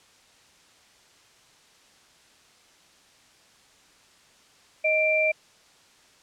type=tone pair together; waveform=sine; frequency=625 / 2360 Hz; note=D#5 / D7; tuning=+8 / +8 cents; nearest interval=octave + major seventh; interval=2300 cents; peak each=-23 / -22 dBFS; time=4.84-5.32 s; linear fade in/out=10 ms; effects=white hiss -57 dBFS RMS until 6.22 s + low-pass 7000 Hz 12 dB/octave